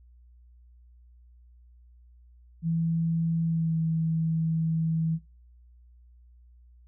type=tone with pitch glide; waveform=sine; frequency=164.81 to 161.7 Hz; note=E3 to E3; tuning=0 to -33 cents; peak=-24 dBFS; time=2.62-5.19 s; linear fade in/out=50 ms; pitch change=-33 cents; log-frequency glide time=3.44-3.76 s; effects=noise-tail reverb RT60 0.3 s tail -17 dB re dry + added 60 Hz sine -52 dBFS peak until 6.87 s